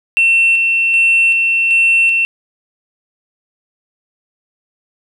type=tone with tremolo; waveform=sine; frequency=2700 Hz; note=E7; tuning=41 cents sharp; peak=-6 dBFS; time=0.17-2.25 s; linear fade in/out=0 ms; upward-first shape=square; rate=1.3 Hz; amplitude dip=35%; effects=tanh soft clip ceiling -6 dBFS + 8-bit